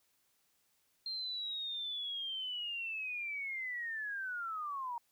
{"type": "linear sweep", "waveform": "sine", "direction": "down", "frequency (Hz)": [4193, 926], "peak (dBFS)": -37, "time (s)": [1.06, 4.98], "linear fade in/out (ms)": 2, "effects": ["white hiss -75 dBFS RMS until 5.11 s"]}